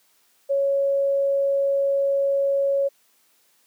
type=tone; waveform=sine; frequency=554.4 Hz; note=C#5; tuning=in tune; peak=-18 dBFS; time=0.49-2.89 s; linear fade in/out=20 ms; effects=white hiss -62 dBFS RMS until 3.66 s + high-pass 200 Hz 12 dB/octave